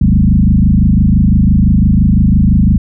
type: tone with frequency modulation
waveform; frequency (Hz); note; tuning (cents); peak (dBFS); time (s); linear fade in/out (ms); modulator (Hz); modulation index
sine; 130; C3; -11; -5; 0.01-2.78; 5; 25.9; 3.6
effects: none